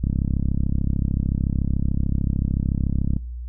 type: click train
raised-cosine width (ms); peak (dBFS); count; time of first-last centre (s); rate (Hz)
5; -10; 106; 0.04-3.165; 33.6
effects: noise-tail reverb RT60 0.4 s tail -22 dB re dry + added 60 Hz sine -29 dBFS peak until 3.48 s